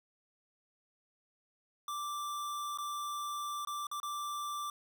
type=tone with dropouts; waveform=square; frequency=1174.7 Hz; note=D6; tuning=in tune; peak=-37 dBFS; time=1.88-4.7 s; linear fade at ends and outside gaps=2 ms; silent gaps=2.775-2.785 / 3.65-3.672 / 3.869-3.914 / 4.001-4.03 s; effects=none